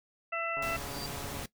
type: harmonic tone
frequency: 668 Hz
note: E5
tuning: 23 cents sharp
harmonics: 1 / 2 / 3 / 4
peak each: -37 / -35 / -39 / -37 dBFS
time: 0.32-0.77 s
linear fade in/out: 10 ms
type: click train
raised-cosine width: 1 ms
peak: -32 dBFS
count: 122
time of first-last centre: 0.57-1.428 s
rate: 141 Hz
type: noise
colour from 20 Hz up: pink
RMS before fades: -40 dBFS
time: 0.62-1.46 s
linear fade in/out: 5 ms
type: tone with exponential growth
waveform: triangle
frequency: 4699 Hz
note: D8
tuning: in tune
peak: -35 dBFS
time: 0.73-1.06 s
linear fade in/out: 2 ms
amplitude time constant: 71 ms
effects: noise-tail reverb RT60 0.1 s tail -18 dB re dry